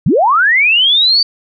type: linear sweep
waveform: sine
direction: up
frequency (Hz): 107.7 to 4635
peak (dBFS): -7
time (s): 0.06-1.23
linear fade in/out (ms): 5
effects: none